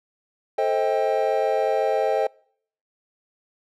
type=chord; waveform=triangle; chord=A half-diminished seventh; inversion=none; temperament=just; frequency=440 / 528 / 633.6 / 792 Hz; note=A4 / C5 / Eb5 / G5; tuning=0 / +16 / +31 / +18 cents; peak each=-23 dBFS; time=0.58-2.27 s; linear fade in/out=5 ms; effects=noise-tail reverb RT60 0.6 s tail -26 dB re dry